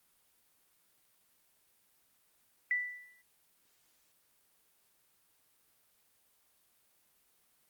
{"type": "tone with exponential decay", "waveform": "sine", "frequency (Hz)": 1975.5, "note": "B6", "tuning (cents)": 0, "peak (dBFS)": -26, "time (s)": [2.71, 3.22], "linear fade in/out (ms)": 1, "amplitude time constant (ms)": 110, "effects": ["white hiss -71 dBFS RMS until 7.69 s", "Opus 32 kbps"]}